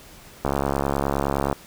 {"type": "click train", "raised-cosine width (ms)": 1, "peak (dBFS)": -8, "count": 76, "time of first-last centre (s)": [0.45, 1.528], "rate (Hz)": 69.6, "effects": ["pink hiss -46 dBFS RMS until 1.66 s"]}